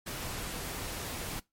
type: noise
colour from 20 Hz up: pink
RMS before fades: -38 dBFS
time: 0.06-1.4 s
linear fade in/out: 10 ms
effects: noise-tail reverb RT60 0.2 s tail -22 dB re dry + MP3 64 kbps